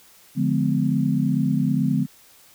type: chord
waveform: sine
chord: D diminished seventh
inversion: none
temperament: just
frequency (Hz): 146.83 / 176.2 / 211.4 / 253.7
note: D3 / F3 / Ab3 / Cb4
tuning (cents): 0 / +16 / +31 / +47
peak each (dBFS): -23 / -25 / -24 / -23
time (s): 0.35-2.07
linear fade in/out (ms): 50
effects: white hiss -52 dBFS RMS until 2.54 s